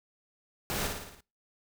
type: noise with echo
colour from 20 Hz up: pink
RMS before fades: -33 dBFS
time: 0.7-0.87 s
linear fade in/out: 0 ms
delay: 56 ms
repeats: 6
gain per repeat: -4 dB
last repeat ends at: 1.206 s
effects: noise-tail reverb RT60 0.3 s tail -24 dB re dry